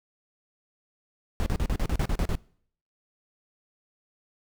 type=noise bursts; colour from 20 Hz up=brown; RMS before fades=-25 dBFS; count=10; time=1.4-2.352 s; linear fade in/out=0 ms; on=61 ms; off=38 ms; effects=noise-tail reverb RT60 0.6 s tail -23 dB re dry